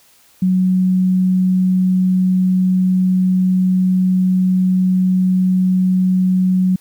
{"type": "tone", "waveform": "sine", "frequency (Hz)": 185, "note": "F#3", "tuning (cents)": 0, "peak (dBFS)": -11, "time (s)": [0.42, 6.76], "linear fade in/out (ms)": 5, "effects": ["white hiss -51 dBFS RMS until 6.8 s"]}